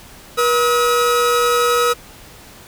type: tone pair together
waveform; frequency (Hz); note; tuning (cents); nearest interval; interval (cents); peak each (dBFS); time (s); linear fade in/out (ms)
45% pulse; 481.1 / 1279.2; B4 / D#6; -45 / +48; octave + perfect fourth; 1693; -16; 0.37-1.94; 20
effects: pink hiss -41 dBFS RMS until 2.67 s